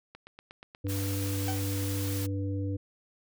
click train, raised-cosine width 0.3 ms, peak -30 dBFS, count 12, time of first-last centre 0.15-1.467 s, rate 8.35 Hz
harmonic tone, 98 Hz, G2, in tune, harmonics 1 / 3 / 5, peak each -30 / -35 / -41 dBFS, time 0.84-2.77 s, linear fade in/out 10 ms
white noise, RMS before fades -39 dBFS, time 0.88-2.27 s, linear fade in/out 20 ms
40% pulse tone with exponential decay, 764 Hz, G5, 45 cents flat, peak -31 dBFS, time 1.48-1.69 s, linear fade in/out 2 ms, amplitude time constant 44 ms
effects none

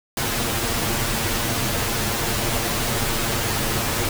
pink noise with comb filter, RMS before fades -23 dBFS, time 0.17-4.09 s, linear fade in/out 2 ms, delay 8.7 ms, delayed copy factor +0.65, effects none

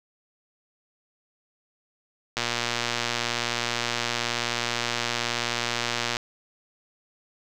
click train, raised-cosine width 0.2 ms, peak -8 dBFS, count 453, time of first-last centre 2.37-6.168 s, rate 119 Hz, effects none

